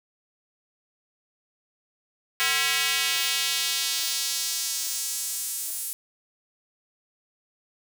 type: tone with high-pass filter sweep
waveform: square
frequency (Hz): 149.8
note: D3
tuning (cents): +35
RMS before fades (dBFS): -27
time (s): 2.4-5.93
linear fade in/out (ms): 0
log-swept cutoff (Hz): 2000 to 10000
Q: 1.2
effects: none